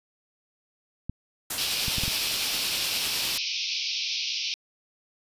clicks, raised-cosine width 5 ms, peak -19 dBFS, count 5, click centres 1.096 / 1.882 / 1.983 / 2.036 / 2.08 s
white noise with tremolo, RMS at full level -30 dBFS, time 1.5-3.38 s, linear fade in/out 5 ms, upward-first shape sine, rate 9.8 Hz, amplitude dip 25%
white band-pass noise, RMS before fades -30 dBFS, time 1.58-4.54 s, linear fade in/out 0 ms, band 2300 to 5700 Hz, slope 96 dB/octave
effects resampled to 32000 Hz

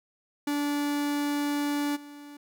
45% pulse tone with level steps, 290 Hz, D4, 22 cents flat, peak -26 / -43 dBFS, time 0.47-2.37 s, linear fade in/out 5 ms, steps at 1.95 s, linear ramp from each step 20 ms, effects none

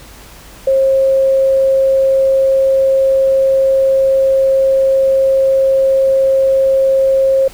sine tone, 536 Hz, C5, 42 cents sharp, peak -8 dBFS, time 0.67-7.48 s, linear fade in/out 5 ms, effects added 50 Hz sine -41 dBFS peak until 7.53 s + pink hiss -38 dBFS RMS until 7.53 s

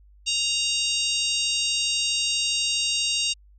harmonic tone, 932.3 Hz, A#5, in tune, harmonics 3 / 4 / 5 / 6 / 7 / 8 / 9, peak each -26 / -28 / -30 / -32 / -33 / -34 / -35 dBFS, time 0.26-3.34 s, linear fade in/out 20 ms, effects added 50 Hz sine -50 dBFS peak until 3.58 s

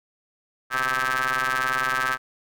sawtooth ring-modulated tone, 130.81 Hz, C3, in tune, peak -15 dBFS, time 0.7-2.18 s, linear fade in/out 50 ms, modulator 1430 Hz, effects none

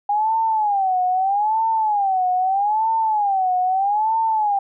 sine tone with vibrato, 810 Hz, G#5, 43 cents flat, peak -16 dBFS, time 0.09-4.59 s, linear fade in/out 5 ms, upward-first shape sine, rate 0.79 Hz, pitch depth 180 cents each way, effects none

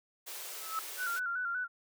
white high-pass noise, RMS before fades -43 dBFS, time 0.26-1.2 s, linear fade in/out 20 ms, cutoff 330 Hz, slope 96 dB/octave
sine tone with exponential growth, 1300 Hz, E6, 24 cents flat, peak -29 dBFS, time 0.51-0.79 s, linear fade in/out 1 ms, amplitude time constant 59 ms
sine tone with vibrato, 1438 Hz, F#6, 50 cents flat, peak -32 dBFS, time 0.97-1.68 s, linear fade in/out 50 ms, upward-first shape square, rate 5.2 Hz, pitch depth 62 cents each way
effects none

